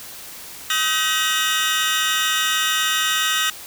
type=tone cluster; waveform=30% pulse; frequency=1267 / 1537 / 1904 / 2880 / 3584 Hz; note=D#6 / G6 / A#6 / F#7 / A7; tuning=+31 / -35 / +36 / -47 / +31 cents; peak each=-22 dBFS; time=0.7-3.5 s; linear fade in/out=2 ms; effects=white hiss -37 dBFS RMS until 3.66 s